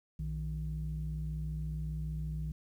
sine tone pair together, 60.73 / 155.56 Hz, B1 / D#3, -28 / 0 cents, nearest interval octave + major third, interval 1628 cents, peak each -36 / -36 dBFS, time 0.19-2.52 s, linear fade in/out 5 ms, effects tanh soft clip ceiling -28 dBFS + 11-bit

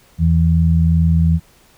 sine tone pair together, 82.41 / 164.81 Hz, E2 / E3, 0 / 0 cents, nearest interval octave, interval 1200 cents, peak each -13 dBFS, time 0.18-1.4 s, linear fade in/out 50 ms, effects pink hiss -51 dBFS RMS until 1.77 s

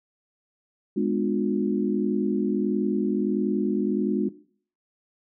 sine chord, G# diminished seventh, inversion none, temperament just, 207.7 / 249.2 / 299 / 358.8 Hz, G#3 / B3 / D4 / F4, 0 / +16 / +31 / +47 cents, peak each -25 / -29 / -27 / -27 dBFS, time 0.96-4.29 s, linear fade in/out 10 ms, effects noise-tail reverb RT60 0.5 s tail -18 dB re dry

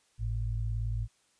sine tone pair together, 52.06 / 110 Hz, G#1 / A2, +5 / 0 cents, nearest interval octave + minor second, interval 1295 cents, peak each -32 / -32 dBFS, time 0.18-1.08 s, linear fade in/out 50 ms, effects white hiss -69 dBFS RMS until 1.39 s + resampled to 22050 Hz

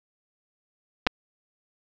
clicks, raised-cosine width 0.3 ms, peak -5 dBFS, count 2, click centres 1.067 / 1.071 s, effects resampled to 16000 Hz + 7-bit

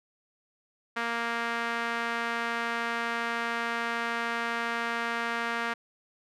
sawtooth tone with band-pass filter, 233.1 Hz, A#3, in tune, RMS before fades -31 dBFS, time 0.96-5.74 s, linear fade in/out 10 ms, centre 1600 Hz, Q 1.5, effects none

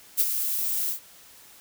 violet noise with ADSR envelope, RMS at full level -19 dBFS, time 0.17-1 s, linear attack 30 ms, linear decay 44 ms, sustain -8 dB, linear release 110 ms, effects white hiss -51 dBFS RMS until 1.6 s

